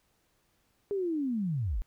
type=linear sweep; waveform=sine; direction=down; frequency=413 to 31.09 Hz; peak=-28 dBFS; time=0.91-1.82 s; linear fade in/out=0 ms; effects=pink hiss -72 dBFS RMS until 1.86 s